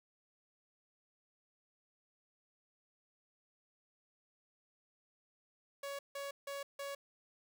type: tone bursts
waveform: sawtooth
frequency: 560 Hz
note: C#5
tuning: 18 cents sharp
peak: -37 dBFS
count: 4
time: 5.83-6.95 s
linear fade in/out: 5 ms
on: 160 ms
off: 160 ms
effects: none